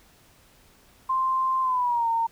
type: tone with pitch glide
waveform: sine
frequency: 1046.5 to 916.3 Hz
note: C6 to A#5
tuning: 0 to -30 cents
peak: -21 dBFS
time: 1.09-2.27 s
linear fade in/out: 10 ms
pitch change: -230 cents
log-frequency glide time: 1.62-2.08 s
effects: pink hiss -57 dBFS RMS until 2.31 s